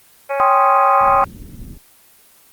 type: harmonic tone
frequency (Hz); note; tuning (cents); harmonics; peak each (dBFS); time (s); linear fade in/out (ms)
277.2; C#4; 0; 2 / 3 / 4 / 5 / 6 / 7 / 8 / 9; -19 / -23 / -28 / -29 / -33 / -34 / -33 / -32; 0.29-1.25; 20
type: chord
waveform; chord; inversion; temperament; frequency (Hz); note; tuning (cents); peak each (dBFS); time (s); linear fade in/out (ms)
sine; C minor; second; equal; 784 / 1046.5 / 1244.5; G5 / C6 / Eb6; 0 / 0 / 0; -15; 0.4-1.24; 0
type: low-pass noise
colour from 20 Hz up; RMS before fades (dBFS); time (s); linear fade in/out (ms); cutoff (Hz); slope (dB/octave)
pink; -34; 1-1.78; 10; 310; 24
effects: white hiss -49 dBFS RMS until 2.52 s + Opus 24 kbps